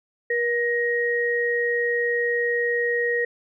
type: tone pair together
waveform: sine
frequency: 477 / 1880 Hz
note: A#4 / A#6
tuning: +40 / +14 cents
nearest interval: 2 octaves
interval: 2374 cents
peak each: -23 dBFS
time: 0.3-3.25 s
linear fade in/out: 5 ms
effects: none